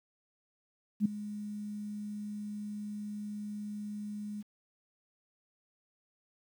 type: tone with ADSR envelope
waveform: sine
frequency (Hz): 208.3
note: G#3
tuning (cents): +5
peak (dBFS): -21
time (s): 1-4.43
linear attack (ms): 54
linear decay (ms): 6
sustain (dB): -16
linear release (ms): 25
effects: 10-bit